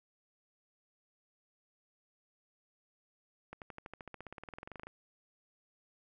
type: accelerating click train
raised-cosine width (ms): 0.5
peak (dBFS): -30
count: 24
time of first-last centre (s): 3.53-4.87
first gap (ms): 88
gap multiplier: 0.96
effects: none